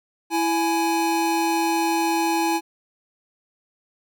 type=tone pair together; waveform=square; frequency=331.8 / 836 Hz; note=E4 / G#5; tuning=+11 / +11 cents; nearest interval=octave + major third; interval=1600 cents; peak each=-23 dBFS; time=0.3-2.61 s; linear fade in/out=50 ms; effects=none

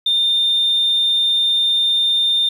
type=tone; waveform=sine; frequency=3615 Hz; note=A7; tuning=46 cents sharp; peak=-12 dBFS; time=0.06-2.49 s; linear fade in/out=5 ms; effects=tanh soft clip ceiling -10 dBFS + 8-bit

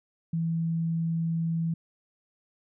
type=tone; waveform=sine; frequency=164.9 Hz; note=E3; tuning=1 cent sharp; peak=-25 dBFS; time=0.33-1.74 s; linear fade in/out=5 ms; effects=none

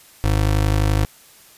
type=tone pair together; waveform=square; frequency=51.75 / 103.5 Hz; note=G#1 / G#2; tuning=-5 / -5 cents; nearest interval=octave; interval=1200 cents; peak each=-19 dBFS; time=0.24-1.05 s; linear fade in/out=0 ms; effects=white hiss -48 dBFS RMS until 1.57 s + resampled to 32000 Hz

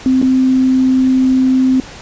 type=tone with dropouts; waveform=sine; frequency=259.7 Hz; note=C4; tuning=13 cents flat; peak=-8 dBFS; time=0.06-1.8 s; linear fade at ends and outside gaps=1 ms; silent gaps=0.216-0.226 s; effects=pink hiss -33 dBFS RMS until 2.01 s + resampled to 16000 Hz

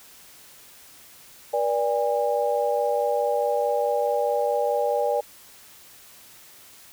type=tone cluster; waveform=sine; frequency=480.3 / 585 / 813 Hz; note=B4 / D5 / G#5; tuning=-48 / -7 / -37 cents; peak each=-25 / -24 / -26 dBFS; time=1.53-5.21 s; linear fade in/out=10 ms; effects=white hiss -49 dBFS RMS until 6.92 s

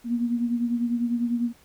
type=beating tone pair; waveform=sine; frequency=236.7 / 246.7 Hz; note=A#3 / B3; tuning=+27 / -2 cents; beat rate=10 Hz; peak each=-23 / -30 dBFS; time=0.04-1.53 s; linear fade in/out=50 ms; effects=pink hiss -57 dBFS RMS until 1.64 s

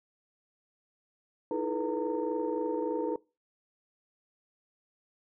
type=tone cluster; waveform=sine; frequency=313.2 / 336.7 / 428.1 / 488.9 / 914 Hz; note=D#4 / E4 / A4 / B4 / A#5; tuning=+11 / +37 / -47 / -18 / -34 cents; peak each=-34 / -38 / -34 / -33 / -38 dBFS; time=1.51-3.16 s; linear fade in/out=2 ms; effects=noise-tail reverb RT60 0.3 s tail -23 dB re dry + tanh soft clip ceiling -19 dBFS

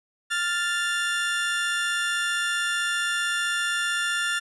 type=tone pair together; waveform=30% pulse; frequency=1396.9 / 1760 Hz; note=F6 / A6; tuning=0 / 0 cents; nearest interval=major third; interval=400 cents; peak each=-24 dBFS; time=0.3-4.4 s; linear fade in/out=20 ms; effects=resampled to 24000 Hz

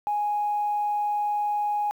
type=tone; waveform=sine; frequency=830.6 Hz; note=G#5; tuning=in tune; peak=-22 dBFS; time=0.07-1.91 s; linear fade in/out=0 ms; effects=tanh soft clip ceiling -18 dBFS + 9-bit

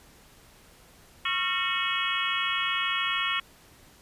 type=harmonic tone with a mistuned harmonic; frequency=366.7 Hz; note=F#4; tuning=15 cents flat; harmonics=3 / 4 / 5 / 6 / 7 / 8 / 9; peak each=-33 / -33 / -33 / -33 / -33 / -33 / -33 dBFS; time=1.25-3.4 s; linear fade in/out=5 ms; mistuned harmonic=4; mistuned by=-120 cents; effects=pink hiss -55 dBFS RMS until 4.01 s + resampled to 32000 Hz

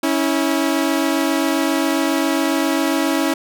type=tone pair together; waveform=sawtooth; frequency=277.2 / 324.6 Hz; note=C#4 / E4; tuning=0 / -27 cents; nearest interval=minor third; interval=273 cents; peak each=-15 dBFS; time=0.03-3.34 s; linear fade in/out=5 ms; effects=none

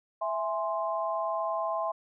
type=chord; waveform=sine; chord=E augmented; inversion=none; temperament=equal; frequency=659.3 / 830.6 / 1046.5 Hz; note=E5 / G#5 / B#5; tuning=0 / 0 / 0 cents; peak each=-31 / -35 / -32 dBFS; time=0.21-1.92 s; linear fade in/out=10 ms; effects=none

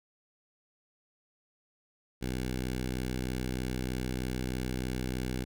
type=tone with notch filter; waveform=10% pulse; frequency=63.2 Hz; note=B1; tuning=41 cents sharp; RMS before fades=-34 dBFS; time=2.21-5.45 s; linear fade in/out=20 ms; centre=1000 Hz; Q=1.5; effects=none

